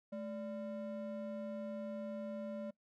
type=ring-modulated tone; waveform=triangle; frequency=399.8 Hz; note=G4; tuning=34 cents sharp; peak=-35 dBFS; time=0.12-2.71 s; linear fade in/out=10 ms; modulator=184 Hz; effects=noise-tail reverb RT60 0.1 s tail -22 dB re dry